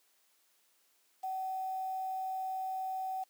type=tone with quantisation; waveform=sine; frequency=757 Hz; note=F#5; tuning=39 cents sharp; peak=-34 dBFS; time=1.23-3.24 s; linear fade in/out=10 ms; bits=9; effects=white hiss -71 dBFS RMS until 3.29 s + high-pass 300 Hz 12 dB/octave